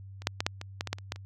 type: clicks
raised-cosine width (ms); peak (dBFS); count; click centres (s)
0.2; -28 / -7 / -11 / -8 / -21 / -13 / -17 / -12 / -28 / -14 / -28; 11; 0.22 / 0.271 / 0.405 / 0.465 / 0.614 / 0.809 / 0.873 / 0.93 / 0.985 / 1.121 / 1.16
effects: added 97 Hz sine -43 dBFS peak until 1.25 s